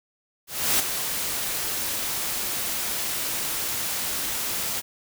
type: noise with ADSR envelope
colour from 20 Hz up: white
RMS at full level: -20 dBFS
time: 0.47-4.82 s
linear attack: 320 ms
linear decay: 18 ms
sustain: -8 dB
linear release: 31 ms
effects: none